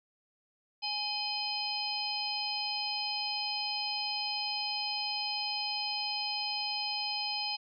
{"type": "harmonic tone with a mistuned harmonic", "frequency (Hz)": 837, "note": "G#5", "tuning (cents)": 13, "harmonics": [1, 3, 4, 5, 6], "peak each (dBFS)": [-39, -40, -40, -38, -36], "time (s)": [0.82, 7.57], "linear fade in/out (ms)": 20, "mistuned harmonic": 4, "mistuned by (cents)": -140, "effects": []}